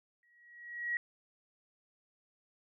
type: tone with exponential growth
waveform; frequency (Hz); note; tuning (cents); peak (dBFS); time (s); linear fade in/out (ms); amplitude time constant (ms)
sine; 1909; A#6; +41; -29; 0.23-0.97; 1; 160
effects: none